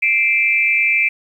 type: tone with amplitude modulation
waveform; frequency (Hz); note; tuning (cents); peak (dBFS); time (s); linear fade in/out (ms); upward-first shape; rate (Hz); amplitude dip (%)
sine; 2349; D7; 0; -8; 0.02-1.09; 10; sine; 248; 100
effects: 8-bit